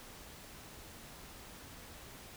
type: silence
effects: pink hiss -52 dBFS RMS until 2.36 s